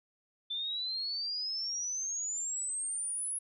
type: exponential sweep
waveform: sine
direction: up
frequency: 3520 to 10548 Hz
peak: -33 dBFS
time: 0.5-3.39 s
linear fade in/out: 10 ms
effects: none